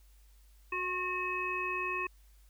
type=harmonic tone with a mistuned harmonic; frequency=365.7 Hz; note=F#4; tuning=20 cents flat; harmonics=1 / 3 / 5 / 7; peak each=-40 / -36 / -42 / -35 dBFS; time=0.72-2.07 s; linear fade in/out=5 ms; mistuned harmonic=3; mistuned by=-24 cents; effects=added 50 Hz sine -57 dBFS peak until 2.49 s + white hiss -69 dBFS RMS until 2.49 s